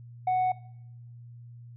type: tone with tanh clipping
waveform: sine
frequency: 740 Hz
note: F#5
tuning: in tune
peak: -23 dBFS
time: 0.27-0.52 s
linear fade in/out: 5 ms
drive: 1 dB
effects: noise-tail reverb RT60 0.8 s tail -20 dB re dry + added 119 Hz sine -44 dBFS peak until 1.76 s